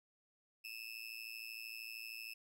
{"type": "tone with amplitude modulation", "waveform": "30% pulse", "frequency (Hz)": 2610, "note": "E7", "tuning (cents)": -18, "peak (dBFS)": -39, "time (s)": [0.64, 2.34], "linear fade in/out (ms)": 10, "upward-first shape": "sine", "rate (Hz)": 113, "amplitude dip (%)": 95, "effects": []}